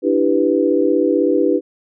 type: chord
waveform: sine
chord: E minor seventh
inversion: third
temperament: equal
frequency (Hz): 293.7 / 329.6 / 392 / 493.9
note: D4 / E4 / G4 / B4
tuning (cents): 0 / 0 / 0 / 0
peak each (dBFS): -18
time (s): 0.02-1.61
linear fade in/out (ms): 50
effects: none